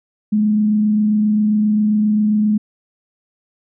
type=tone with frequency modulation; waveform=sine; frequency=211.8 Hz; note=G#3; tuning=34 cents sharp; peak=-12 dBFS; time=0.32-2.58 s; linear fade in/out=10 ms; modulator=27.5 Hz; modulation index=0.2; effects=none